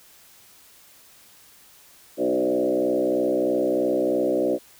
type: tone with frequency modulation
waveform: sine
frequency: 440 Hz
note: A4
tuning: in tune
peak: -19 dBFS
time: 2.17-4.59 s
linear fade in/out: 50 ms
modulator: 63.1 Hz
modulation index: 2.7
effects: white hiss -52 dBFS RMS until 4.79 s